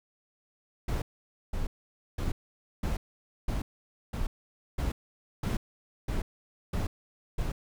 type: noise bursts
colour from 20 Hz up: brown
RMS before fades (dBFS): -30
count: 11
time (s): 0.88-7.52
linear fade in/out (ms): 5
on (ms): 140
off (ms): 510
effects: none